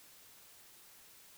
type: silence
effects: white hiss -59 dBFS RMS until 1.37 s